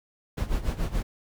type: noise with tremolo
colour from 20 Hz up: brown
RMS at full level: -25 dBFS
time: 0.37-1.03 s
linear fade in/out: 10 ms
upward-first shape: sine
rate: 7 Hz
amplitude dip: 80%
effects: none